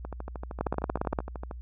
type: two click trains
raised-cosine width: 1 ms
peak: -13 / -23 dBFS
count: 11 / 20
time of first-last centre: 0.61-1.188 / 0.05-1.512 s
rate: 17.3 / 13 Hz
effects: added 60 Hz sine -38 dBFS peak until 1.61 s